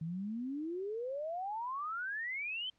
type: exponential sweep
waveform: sine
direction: up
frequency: 155.56 to 3145 Hz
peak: -36 dBFS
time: 0.01-2.7 s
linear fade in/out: 5 ms
effects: pink hiss -75 dBFS RMS until 2.78 s + low-pass 6000 Hz 12 dB/octave